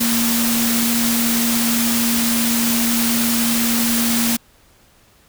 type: tone in noise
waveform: sine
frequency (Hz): 233.1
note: A#3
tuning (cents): 0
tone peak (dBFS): -18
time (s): 0-4.37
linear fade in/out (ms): 10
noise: white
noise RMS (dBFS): -20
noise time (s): 0-4.37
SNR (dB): -1
effects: pink hiss -53 dBFS RMS until 5.28 s

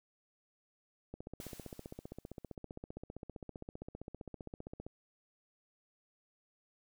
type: click train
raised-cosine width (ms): 2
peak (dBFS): -31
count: 58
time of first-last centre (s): 1.14-4.865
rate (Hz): 15.3
type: noise with exponential decay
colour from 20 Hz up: white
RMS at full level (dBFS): -50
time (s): 1.4-2.55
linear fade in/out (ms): 5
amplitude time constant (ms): 250
effects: none

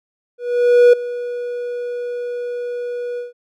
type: tone with ADSR envelope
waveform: triangle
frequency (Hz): 485.5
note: B4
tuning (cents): -30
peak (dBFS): -3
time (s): 0.38-3.33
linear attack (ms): 550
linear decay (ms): 7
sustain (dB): -17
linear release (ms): 150
effects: none

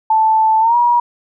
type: tone with pitch glide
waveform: sine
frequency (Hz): 879 to 958.6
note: A5 to A#5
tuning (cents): -2 to +48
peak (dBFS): -9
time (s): 0.1-1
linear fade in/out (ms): 5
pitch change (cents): +150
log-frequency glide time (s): 0.6-0.76
effects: none

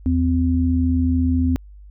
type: tone pair together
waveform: sine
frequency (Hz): 80.9 / 256.8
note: E2 / C4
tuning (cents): -32 / -32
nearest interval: octave + minor sixth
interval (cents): 2000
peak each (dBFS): -18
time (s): 0.06-1.56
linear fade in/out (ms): 0
effects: added 50 Hz sine -39 dBFS peak until 1.9 s

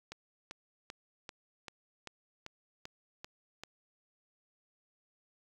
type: click train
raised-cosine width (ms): 0.2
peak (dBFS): -26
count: 10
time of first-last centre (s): 0.12-3.636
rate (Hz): 2.56
effects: 9-bit

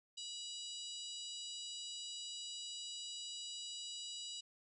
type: harmonic tone with a mistuned harmonic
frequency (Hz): 973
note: B5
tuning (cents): -26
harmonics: 3 / 4 / 5 / 6 / 7 / 8 / 9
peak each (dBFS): -49 / -49 / -52 / -61 / -55 / -53 / -65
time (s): 0.17-4.41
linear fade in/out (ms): 10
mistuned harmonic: 7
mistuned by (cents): +57
effects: none

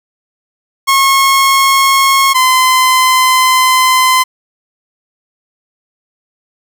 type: tone pair in turn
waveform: sawtooth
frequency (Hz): 1087 / 1028.2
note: C#6 / C6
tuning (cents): -34 / -31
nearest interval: minor second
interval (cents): 97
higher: first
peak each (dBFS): -3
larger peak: neither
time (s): 0.87-2.34 / 2.34-4.24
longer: second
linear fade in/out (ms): 20
effects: none

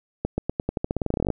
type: accelerating click train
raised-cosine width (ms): 2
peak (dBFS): -10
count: 20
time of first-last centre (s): 0.25-1.303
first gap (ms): 130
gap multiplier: 0.89
effects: none

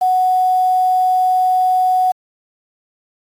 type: tone with quantisation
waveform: sine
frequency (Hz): 740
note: F#5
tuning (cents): 0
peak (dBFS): -11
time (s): 0.01-2.12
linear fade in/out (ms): 10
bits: 6
effects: AAC 64 kbps

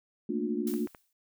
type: chord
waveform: sine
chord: Bb major seventh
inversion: third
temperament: equal with one note detuned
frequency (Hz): 220 / 233.1 / 293.7 / 357.2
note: A3 / Bb3 / D4 / F4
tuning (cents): 0 / 0 / 0 / +39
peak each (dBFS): -34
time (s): 0.29-0.87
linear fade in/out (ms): 5
type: noise with exponential decay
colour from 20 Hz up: blue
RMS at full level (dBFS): -40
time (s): 0.67-1.13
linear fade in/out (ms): 2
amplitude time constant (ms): 100
type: clicks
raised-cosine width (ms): 0.5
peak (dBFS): -31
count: 3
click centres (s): 0.739 / 0.873 / 0.948
effects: none

